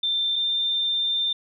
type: tone pair in turn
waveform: sine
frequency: 3571 / 3591 Hz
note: A7 / A7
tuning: +25 / +35 cents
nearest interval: unison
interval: 10 cents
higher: second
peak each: -21 dBFS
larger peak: neither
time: 0.03-0.36 / 0.36-1.33 s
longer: second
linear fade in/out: 5 ms
effects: none